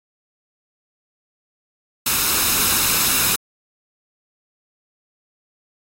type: noise with comb filter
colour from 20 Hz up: white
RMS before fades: -18 dBFS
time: 2.06-3.36 s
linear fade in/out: 5 ms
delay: 0.77 ms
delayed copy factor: +0.5
effects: AAC 48 kbps